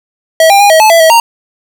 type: tone with pitch steps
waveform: square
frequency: 646 / 797 / 814 / 639 / 866 / 666 / 644 / 927 Hz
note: E5 / G5 / G#5 / D#5 / A5 / E5 / E5 / A#5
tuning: -35 / +28 / -35 / +46 / -28 / +18 / -41 / -10 cents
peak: -3 dBFS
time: 0.4-1.2 s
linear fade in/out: 2 ms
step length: 100 ms
effects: none